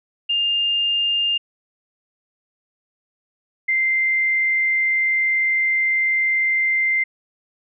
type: tone pair in turn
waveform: sine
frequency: 2810 / 2087 Hz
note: F7 / C7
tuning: +10 / -5 cents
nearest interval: perfect fourth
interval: 515 cents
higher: first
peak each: -17 / -16 dBFS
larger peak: second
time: 0.29-1.38 / 3.68-7.04 s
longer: second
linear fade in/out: 10 ms
effects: none